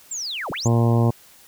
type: linear two-way sweep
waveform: sine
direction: down then up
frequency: 7590 to 84 to 7590 Hz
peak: -26 dBFS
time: 0.11-0.68 s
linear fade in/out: 5 ms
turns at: 0.51 s
type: harmonic tone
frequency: 117 Hz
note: A#2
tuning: 7 cents sharp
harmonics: 1 / 2 / 3 / 4 / 5 / 6 / 7 / 8 / 9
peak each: -16 / -22 / -26 / -28 / -30 / -32 / -33 / -34 / -35 dBFS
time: 0.65-1.11 s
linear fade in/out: 10 ms
effects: white hiss -50 dBFS RMS until 1.47 s